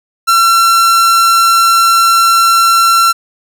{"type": "tone", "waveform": "45% pulse", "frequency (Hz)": 1355, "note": "E6", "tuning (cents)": 47, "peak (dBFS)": -6, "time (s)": [0.27, 3.13], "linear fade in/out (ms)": 20, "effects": []}